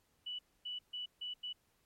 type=tone bursts at uneven times; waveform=sine; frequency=2960 Hz; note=F#7; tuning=in tune; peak=-39 dBFS; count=5; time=0.26-0.39 / 0.65-0.79 / 0.93-1.06 / 1.21-1.34 / 1.43-1.53 s; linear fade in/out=10 ms; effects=pink hiss -75 dBFS RMS until 1.85 s + MP3 64 kbps